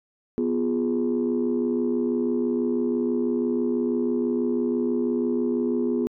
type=chord; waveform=sine; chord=F diminished; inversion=second; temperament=equal; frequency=246.9 / 349.2 / 415.3 Hz; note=Cb4 / F4 / Ab4; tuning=0 / 0 / 0 cents; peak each=-23 / -26 / -26 dBFS; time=0.38-6.07 s; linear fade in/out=0 ms; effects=tanh soft clip ceiling -15 dBFS